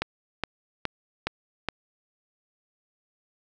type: click train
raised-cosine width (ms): 0.3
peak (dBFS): -10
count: 5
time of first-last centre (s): 0.02-1.687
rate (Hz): 2.4
effects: none